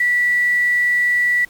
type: tone with quantisation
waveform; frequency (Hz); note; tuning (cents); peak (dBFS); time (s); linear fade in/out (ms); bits
sine; 1955; B6; -18; -13; 0-1.45; 5; 6
effects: pink hiss -49 dBFS RMS until 1.49 s + MP3 96 kbps